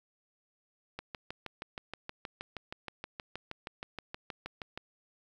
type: click train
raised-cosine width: 0.3 ms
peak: -23 dBFS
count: 25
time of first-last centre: 0.99-4.775 s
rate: 6.34 Hz
effects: 10-bit